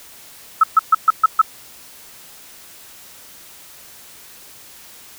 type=tone bursts; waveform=sine; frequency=1300 Hz; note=E6; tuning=24 cents flat; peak=-6 dBFS; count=6; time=0.61-1.416 s; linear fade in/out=5 ms; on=26 ms; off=130 ms; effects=white hiss -42 dBFS RMS until 5.18 s